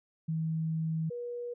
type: tone pair in turn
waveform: sine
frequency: 160.5 / 482 Hz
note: E3 / B4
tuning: -46 / -42 cents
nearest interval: octave + perfect fifth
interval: 1904 cents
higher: second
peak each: -29 / -35 dBFS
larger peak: first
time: 0.28-1.1 / 1.1-1.54 s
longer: first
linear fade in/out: 10 ms
effects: none